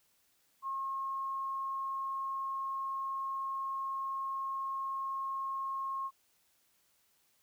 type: tone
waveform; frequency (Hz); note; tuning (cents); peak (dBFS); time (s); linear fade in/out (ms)
sine; 1079; C#6; -47; -34; 0.62-6.11; 50
effects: white hiss -72 dBFS RMS until 7.42 s